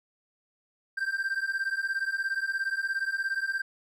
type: beating tone pair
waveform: triangle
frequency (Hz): 1568 / 1585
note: G6 / G6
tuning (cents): 0 / +19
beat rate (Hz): 17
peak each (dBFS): -29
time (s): 0.97-3.62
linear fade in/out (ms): 10
effects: none